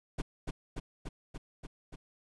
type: noise with echo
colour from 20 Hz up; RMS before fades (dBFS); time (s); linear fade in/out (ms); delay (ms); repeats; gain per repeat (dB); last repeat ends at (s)
brown; -34; 0.18-0.22; 10; 290; 6; -2; 1.96
effects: resampled to 24000 Hz